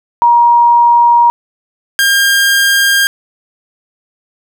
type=tone pair in turn; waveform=sine / sawtooth; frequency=948 / 1607.4 Hz; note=A#5 / G6; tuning=+29 / +43 cents; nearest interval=major sixth; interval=914 cents; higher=second; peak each=-4 dBFS; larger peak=neither; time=0.22-1.3 / 1.99-3.07 s; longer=neither; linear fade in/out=0 ms; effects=none